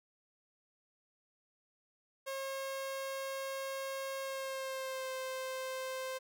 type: tone with pitch glide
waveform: sawtooth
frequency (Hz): 540 to 521.6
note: C#5 to C5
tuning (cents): -45 to -5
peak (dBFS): -34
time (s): 2.26-6.19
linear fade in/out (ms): 20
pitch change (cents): -60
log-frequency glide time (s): 4.23-5.13
effects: none